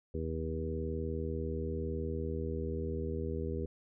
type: harmonic tone with a mistuned harmonic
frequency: 80.1 Hz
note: E2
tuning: 49 cents flat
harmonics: 1 / 2 / 3 / 4 / 5 / 6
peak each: -37 / -42 / -42 / -45 / -40 / -42 dBFS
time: 0.14-3.66 s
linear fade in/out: 5 ms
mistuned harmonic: 1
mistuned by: -20 cents
effects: none